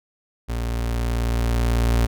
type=tone with level ramp; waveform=35% pulse; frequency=58.27 Hz; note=A#1; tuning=in tune; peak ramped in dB=-22 to -14 dBFS; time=0.48-2.07 s; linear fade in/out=20 ms; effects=none